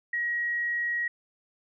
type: tone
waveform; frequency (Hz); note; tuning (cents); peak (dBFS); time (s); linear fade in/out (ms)
sine; 1900; A#6; +33; -26; 0.13-1.08; 5
effects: none